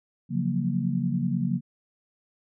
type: chord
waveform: sine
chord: Gb major seventh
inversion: second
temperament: equal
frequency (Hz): 138.59 / 174.61 / 185 / 233.1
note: Db3 / F3 / Gb3 / Bb3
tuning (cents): 0 / 0 / 0 / 0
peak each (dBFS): -29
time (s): 0.29-1.61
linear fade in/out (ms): 50
effects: none